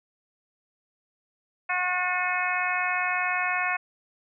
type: harmonic tone with a mistuned harmonic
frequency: 362.9 Hz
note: F#4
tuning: 34 cents flat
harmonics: 2 / 3 / 4 / 5 / 6 / 7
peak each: -31 / -31 / -31 / -31 / -31 / -31 dBFS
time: 1.69-3.77 s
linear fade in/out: 10 ms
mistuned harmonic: 5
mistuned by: -21 cents
effects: none